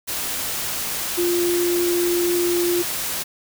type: tone in noise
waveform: sine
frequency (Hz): 349.2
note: F4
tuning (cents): 0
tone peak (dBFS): -18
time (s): 1.17-2.83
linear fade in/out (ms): 20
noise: white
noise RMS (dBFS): -26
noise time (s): 0.07-3.24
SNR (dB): +5
effects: none